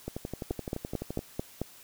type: two click trains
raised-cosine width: 2 ms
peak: -21 / -17 dBFS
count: 14 / 6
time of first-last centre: 0.08-1.191 / 0.51-1.616 s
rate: 11.7 / 4.52 Hz
effects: white hiss -53 dBFS RMS until 1.83 s